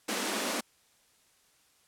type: high-pass noise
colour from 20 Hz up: pink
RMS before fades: -32 dBFS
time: 0.08-0.61 s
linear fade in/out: 10 ms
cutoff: 200 Hz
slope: 96 dB/octave
effects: white hiss -66 dBFS RMS until 1.87 s + low-pass 11000 Hz 12 dB/octave